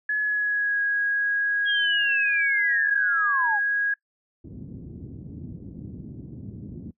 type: tone with pitch glide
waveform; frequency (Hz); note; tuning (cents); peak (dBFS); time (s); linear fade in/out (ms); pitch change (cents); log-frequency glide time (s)
sine; 1699 to 1650.6; G#6 to G#6; +39 to -11; -21; 0.09-3.94; 5; -50; 0.2-0.8
type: linear sweep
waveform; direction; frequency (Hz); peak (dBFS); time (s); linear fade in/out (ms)
sine; down; 3300 to 780; -24; 1.65-3.6; 50
type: low-pass noise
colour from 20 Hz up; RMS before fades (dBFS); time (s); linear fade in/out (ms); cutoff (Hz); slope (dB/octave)
pink; -35; 4.44-6.91; 5; 290; 24
effects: noise-tail reverb RT60 0.1 s tail -22 dB re dry + high-pass 100 Hz 12 dB/octave